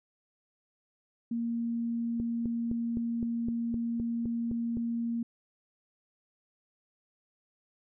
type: tone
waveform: sine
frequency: 233.1 Hz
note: A#3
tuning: in tune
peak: -29 dBFS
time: 1.31-5.23 s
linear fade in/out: 5 ms
type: click train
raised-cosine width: 3 ms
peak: -25 dBFS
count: 11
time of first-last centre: 2.2-4.771 s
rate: 3.89 Hz
effects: none